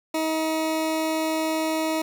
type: tone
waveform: 20% pulse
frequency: 317.6 Hz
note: D#4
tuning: 36 cents sharp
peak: -18 dBFS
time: 0.14-2.02 s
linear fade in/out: 5 ms
effects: 10-bit